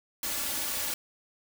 white noise with comb filter, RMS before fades -32 dBFS, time 0.23-0.94 s, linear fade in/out 2 ms, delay 3.5 ms, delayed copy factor +0.65, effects none

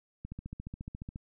click train, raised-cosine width 5 ms, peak -28 dBFS, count 14, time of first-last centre 0.25-1.159 s, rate 14.3 Hz, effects none

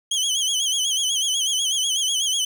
25% pulse tone with vibrato, 3158 Hz, G7, 12 cents sharp, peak -16 dBFS, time 0.11-2.45 s, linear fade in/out 5 ms, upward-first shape sine, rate 8.1 Hz, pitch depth 99 cents each way, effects none

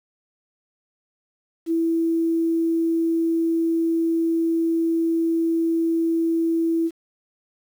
sine tone with quantisation, 330 Hz, E4, 2 cents sharp, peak -18 dBFS, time 1.66-6.91 s, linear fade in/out 50 ms, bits 8, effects none

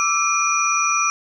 sine tone cluster, 1167 / 1324 / 2421 / 5840 Hz, D6 / E6 / D#7 / F#8, -11 / +7 / -48 / -24 cents, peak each -22 dBFS, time 0-1.1 s, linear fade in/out 0 ms, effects none

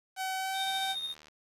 sawtooth tone with pitch glide, 758 to 770.8 Hz, F#5 to G5, +42 to -29 cents, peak -28 dBFS, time 0.16-0.96 s, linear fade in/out 50 ms, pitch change +29 cents, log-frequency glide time 0.36-0.58 s
triangle tone with tremolo, 3688 Hz, A#7, 19 cents flat, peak -30 dBFS, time 0.53-1.15 s, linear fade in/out 50 ms, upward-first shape sine, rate 14 Hz, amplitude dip 50%
click train, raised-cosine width 0.2 ms, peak -35 dBFS, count 48, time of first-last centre 0.67-1.284 s, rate 76.6 Hz
effects resampled to 32000 Hz + 9-bit

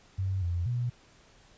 sine tone with pitch steps, 95.3 / 86.8 / 121.5 Hz, G2 / F2 / B2, -48 / -10 / -28 cents, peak -27 dBFS, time 0.18-0.9 s, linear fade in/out 10 ms, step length 240 ms, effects pink hiss -59 dBFS RMS until 1.57 s + resampled to 16000 Hz

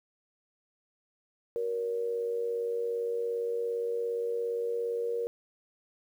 sine tone with amplitude modulation, 470.1 Hz, A#4, 15 cents sharp, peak -26 dBFS, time 1.56-5.27 s, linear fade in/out 0 ms, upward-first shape sine, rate 97.4 Hz, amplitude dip 60%, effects 10-bit

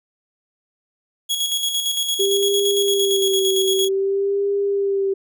sawtooth tone with tremolo, 3333 Hz, G#7, 5 cents sharp, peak -15 dBFS, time 1.29-3.89 s, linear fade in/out 20 ms, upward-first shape square, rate 8.8 Hz, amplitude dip 45%
sine tone with vibrato, 392 Hz, G4, in tune, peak -17 dBFS, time 2.19-5.14 s, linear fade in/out 10 ms, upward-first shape sine, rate 0.53 Hz, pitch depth 40 cents each way
effects none

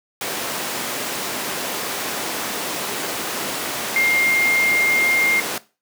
sine tone in noise, 2118 Hz, C7, 21 cents sharp, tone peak -15 dBFS, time 3.96-5.4 s, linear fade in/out 2 ms, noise pink, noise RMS -24 dBFS, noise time 0.21-5.58 s, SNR +6 dB, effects noise-tail reverb RT60 0.3 s tail -18 dB re dry + high-pass 300 Hz 12 dB/octave

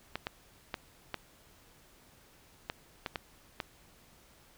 clicks, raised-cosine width 0.3 ms, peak -18 dBFS, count 8, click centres 0.156 / 0.269 / 0.742 / 1.143 / 2.699 / 3.062 / 3.158 / 3.602 s, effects pink hiss -61 dBFS RMS until 4.57 s

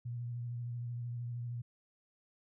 sine tone with vibrato, 120 Hz, B2, 49 cents flat, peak -37 dBFS, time 0.05-1.62 s, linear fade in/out 10 ms, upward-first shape sine, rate 13 Hz, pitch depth 26 cents each way, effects none

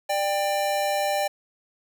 square tone pair together, 593.3 / 792 Hz, D5 / G5, +18 / +18 cents, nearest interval perfect fourth, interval 500 cents, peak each -26 dBFS, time 0.09-1.28 s, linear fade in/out 10 ms, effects 8-bit

